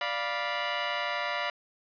15% pulse chord, B diminished, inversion first, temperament equal with one note detuned, 587.3 / 698.5 / 979.2 Hz, D5 / F5 / B5, 0 / 0 / -15 cents, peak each -27 dBFS, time 0.01-1.5 s, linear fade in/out 2 ms, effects resampled to 11025 Hz + 9-bit

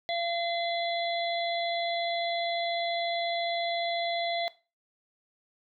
harmonic tone with a mistuned harmonic, 684 Hz, F5, 36 cents flat, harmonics 1 / 3 / 5 / 6, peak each -30 / -35 / -37 / -38 dBFS, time 0.09-4.48 s, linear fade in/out 0 ms, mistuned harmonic 6, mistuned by -26 cents, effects noise-tail reverb RT60 0.3 s tail -17 dB re dry

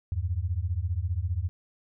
sine beating tone pair, 80.9 / 95.9 Hz, E2 / G2, -32 / -37 cents, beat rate 15 Hz, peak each -29 / -29 dBFS, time 0.12-1.49 s, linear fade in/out 0 ms, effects none

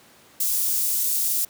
white high-pass noise, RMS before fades -23 dBFS, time 0.4-1.45 s, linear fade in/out 5 ms, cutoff 7400 Hz, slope 12 dB/octave, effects pink hiss -52 dBFS RMS until 1.49 s + high-pass 150 Hz 12 dB/octave

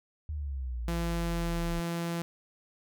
sine exponential sweep, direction down, 77.7 to 34.65 Hz, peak -32 dBFS, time 0.29-1.8 s, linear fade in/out 0 ms
sawtooth tone, 169.5 Hz, E3, 49 cents sharp, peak -27 dBFS, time 0.88-2.22 s, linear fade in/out 0 ms
effects none

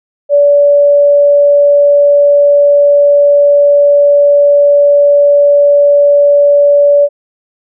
sine tone, 575 Hz, D5, 37 cents flat, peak -3 dBFS, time 0.29-7.09 s, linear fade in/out 50 ms, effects none

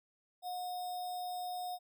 sine tone with sample-and-hold, 722 Hz, F#5, 43 cents flat, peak -37 dBFS, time 0.42-1.79 s, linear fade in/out 50 ms, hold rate 4410 Hz, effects none

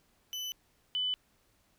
35% pulse / sine tone pair in turn, 3000 / 3000 Hz, F#7 / F#7, +23 / +23 cents, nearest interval unison, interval 0 cents, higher neither, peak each -34 / -29 dBFS, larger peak second, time 0.33-0.52 / 0.95-1.14 s, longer neither, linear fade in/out 0 ms, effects pink hiss -70 dBFS RMS until 1.78 s

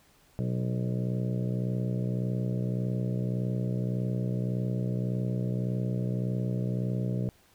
harmonic tone with a mistuned harmonic, 61.74 Hz, B1, in tune, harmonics 2 / 3 / 4 / 5 / 6 / 7 / 8 / 9 / 10, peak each -29 / -32 / -44 / -42 / -44 / -42 / -46 / -47 / -46 dBFS, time 0.39-7.29 s, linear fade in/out 0 ms, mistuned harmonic 8, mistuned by +25 cents, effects pink hiss -62 dBFS RMS until 7.54 s

